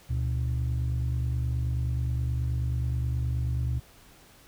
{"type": "tone pair together", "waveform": "sine", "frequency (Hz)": [71.9, 121.31], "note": ["D2", "B2"], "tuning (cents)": [-36, -31], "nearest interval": "major sixth", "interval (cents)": 905, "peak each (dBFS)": -26, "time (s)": [0.09, 3.8], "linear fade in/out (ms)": 20, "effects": ["tanh soft clip ceiling -22 dBFS", "pink hiss -55 dBFS RMS until 4.47 s"]}